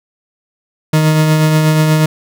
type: tone with tremolo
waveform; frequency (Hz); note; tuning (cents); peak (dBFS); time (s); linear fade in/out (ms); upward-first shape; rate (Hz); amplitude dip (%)
40% pulse; 155.56; D#3; 0; -6; 0.93-2.06; 5; triangle; 8.3; 35
effects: none